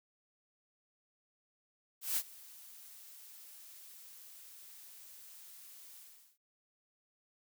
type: noise with ADSR envelope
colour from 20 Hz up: blue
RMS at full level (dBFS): -32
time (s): 2.01-6.38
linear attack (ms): 160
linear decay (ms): 55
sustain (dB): -22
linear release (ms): 410
effects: none